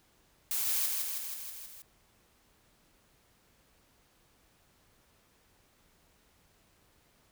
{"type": "noise with echo", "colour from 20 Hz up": "blue", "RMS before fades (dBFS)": -32, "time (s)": [0.51, 0.86], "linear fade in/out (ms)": 0, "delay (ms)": 160, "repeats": 6, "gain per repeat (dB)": -3, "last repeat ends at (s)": 1.82, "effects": ["pink hiss -67 dBFS RMS until 7.31 s"]}